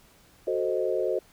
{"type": "chord", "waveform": "sine", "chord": "F# diminished seventh", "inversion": "none", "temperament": "equal", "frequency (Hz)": [370, 440, 523.3, 622.3], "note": ["F#4", "A4", "C5", "Eb5"], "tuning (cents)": [0, 0, 0, 0], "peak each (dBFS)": [-29, -30, -29, -31], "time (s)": [0.47, 1.19], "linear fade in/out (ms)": 5, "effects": ["pink hiss -58 dBFS RMS until 1.32 s"]}